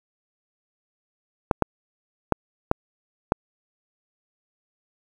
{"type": "clicks", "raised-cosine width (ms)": 1, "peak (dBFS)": -3, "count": 5, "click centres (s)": [1.512, 1.623, 2.323, 2.714, 3.321], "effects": ["7-bit"]}